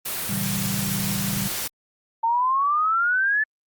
white noise, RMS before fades -28 dBFS, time 0.05-1.68 s, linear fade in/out 10 ms
sine chord, A# diminished seventh, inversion none, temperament equal with one note detuned, 116.54 / 138.59 / 162.64 / 196 Hz, A#2 / C#3 / E3 / G3, 0 / 0 / -23 / 0 cents, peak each -33 / -33 / -33 / -27 dBFS, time 0.29-1.48 s, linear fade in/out 5 ms
sine exponential sweep, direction up, 899 to 1757 Hz, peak -18 dBFS, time 2.23-3.44 s, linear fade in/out 10 ms
effects Opus 32 kbps

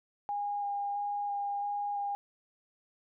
sine tone with vibrato, 813 Hz, G#5, 37 cents flat, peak -31 dBFS, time 0.29-2.15 s, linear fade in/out 0 ms, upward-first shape square, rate 1.5 Hz, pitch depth 9 cents each way, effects none

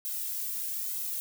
violet noise with flanger, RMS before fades -34 dBFS, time 0.05-1.2 s, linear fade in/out 0 ms, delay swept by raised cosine 1.7 to 2.38 ms, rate 1.1 Hz, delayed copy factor -0.95, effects none

